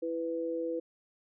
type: tone pair together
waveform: sine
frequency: 331.6 / 496.8 Hz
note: E4 / B4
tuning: +10 / +10 cents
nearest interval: perfect fifth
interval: 700 cents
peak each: -35 / -33 dBFS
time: 0.02-0.8 s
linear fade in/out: 10 ms
effects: none